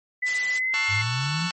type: tone with pitch glide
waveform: sine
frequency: 1998 to 2113 Hz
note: B6 to C7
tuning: +20 to +16 cents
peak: -22 dBFS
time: 0.22-1.02 s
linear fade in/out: 10 ms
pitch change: +96 cents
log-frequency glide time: 0.51-0.86 s
type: noise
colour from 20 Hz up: blue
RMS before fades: -27 dBFS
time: 0.26-0.59 s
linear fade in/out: 10 ms
type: chord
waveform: 15% pulse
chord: F# minor seventh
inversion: first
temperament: just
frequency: 888 / 1110 / 1332 / 1480 Hz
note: A5 / C#6 / E6 / F#6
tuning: +16 / +2 / +18 / 0 cents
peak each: -27 dBFS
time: 0.74-1.51 s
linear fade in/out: 0 ms
type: exponential sweep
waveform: sine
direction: up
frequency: 96.6 to 180.9 Hz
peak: -25 dBFS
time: 0.88-1.51 s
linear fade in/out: 50 ms
effects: low-pass 8000 Hz 12 dB/octave + MP3 32 kbps